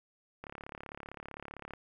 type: click train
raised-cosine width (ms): 0.5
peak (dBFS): -28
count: 47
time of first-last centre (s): 0.44-1.736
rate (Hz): 35.5
effects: 11-bit